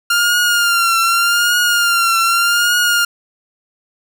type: tone with vibrato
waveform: sawtooth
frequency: 1396.9 Hz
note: F6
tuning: in tune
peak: -8 dBFS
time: 0.1-3.05 s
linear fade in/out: 5 ms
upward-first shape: triangle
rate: 0.84 Hz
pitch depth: 60 cents each way
effects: none